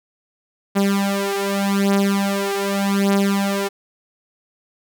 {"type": "beating tone pair", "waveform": "sawtooth", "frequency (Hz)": [197.9, 198.74], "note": ["G3", "G3"], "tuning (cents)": [17, 24], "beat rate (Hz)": 0.84, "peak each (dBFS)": -16, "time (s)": [0.75, 3.69], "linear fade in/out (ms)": 20, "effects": []}